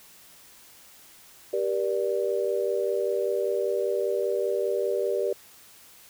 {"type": "chord", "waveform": "sine", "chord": "G minor", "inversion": "none", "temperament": "equal with one note detuned", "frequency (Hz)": [392, 477.1, 587.3], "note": ["G4", "Bb4", "D5"], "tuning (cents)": [0, 40, 0], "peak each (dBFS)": [-27, -28, -29], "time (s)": [1.53, 5.33], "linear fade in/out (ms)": 5, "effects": ["white hiss -52 dBFS RMS until 6.09 s"]}